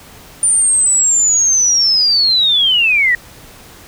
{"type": "linear sweep", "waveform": "sine", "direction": "down", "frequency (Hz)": [9250, 1864.7], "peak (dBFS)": -9, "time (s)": [0.43, 3.15], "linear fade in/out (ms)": 2, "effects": ["pink hiss -39 dBFS RMS until 3.87 s"]}